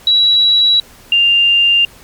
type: tone pair in turn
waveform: sine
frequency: 3904 / 2795 Hz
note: B7 / F7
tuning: -21 / +1 cents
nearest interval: tritone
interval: 578 cents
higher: first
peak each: -7 dBFS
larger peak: neither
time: 0.07-0.8 / 1.12-1.85 s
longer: neither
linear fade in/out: 2 ms
effects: pink hiss -41 dBFS RMS until 2.03 s + MP3 96 kbps